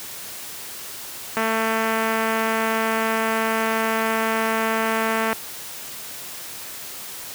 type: click train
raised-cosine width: 0.5 ms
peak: -8 dBFS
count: 884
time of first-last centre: 1.37-5.33 s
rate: 223 Hz
effects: white hiss -35 dBFS RMS until 7.34 s + high-pass 80 Hz 12 dB/octave